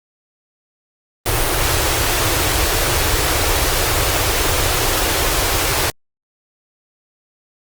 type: band-stop noise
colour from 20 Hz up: pink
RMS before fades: -17 dBFS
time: 1.26-5.9 s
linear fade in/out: 0 ms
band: 130 to 300 Hz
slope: 48 dB/octave
effects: Opus 32 kbps